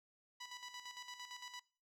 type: tone with tremolo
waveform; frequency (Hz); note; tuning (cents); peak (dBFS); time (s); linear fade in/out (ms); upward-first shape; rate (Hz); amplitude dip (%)
10% pulse; 986; B5; -3; -38; 0.4-1.6; 10; square; 8.8; 60
effects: noise-tail reverb RT60 0.4 s tail -22 dB re dry + low-pass 9000 Hz 12 dB/octave